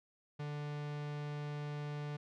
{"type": "tone", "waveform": "45% pulse", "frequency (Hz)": 147.2, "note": "D3", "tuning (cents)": 4, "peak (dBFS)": -39, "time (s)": [0.39, 2.17], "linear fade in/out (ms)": 10, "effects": ["low-pass 4000 Hz 12 dB/octave"]}